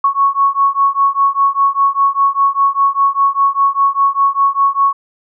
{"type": "beating tone pair", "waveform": "sine", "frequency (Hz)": [1105, 1110], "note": ["C#6", "C#6"], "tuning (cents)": [-6, 2], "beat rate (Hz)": 5, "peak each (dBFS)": -13, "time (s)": [0.04, 4.93], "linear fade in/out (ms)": 5, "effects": []}